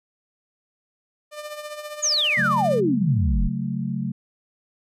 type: tone with tremolo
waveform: sawtooth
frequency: 599 Hz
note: D5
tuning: 34 cents sharp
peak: -26 dBFS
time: 1.31-2.81 s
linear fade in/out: 50 ms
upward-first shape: triangle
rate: 15 Hz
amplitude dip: 65%
type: exponential sweep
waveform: sine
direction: down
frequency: 7040 to 34.65 Hz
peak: -18 dBFS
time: 2.02-3.49 s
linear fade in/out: 20 ms
type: chord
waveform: sine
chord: F# minor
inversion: second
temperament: equal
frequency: 138.59 / 185 / 220 Hz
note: C#3 / F#3 / A3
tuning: 0 / 0 / 0 cents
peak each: -28 dBFS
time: 2.37-4.12 s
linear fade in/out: 10 ms
effects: resampled to 32000 Hz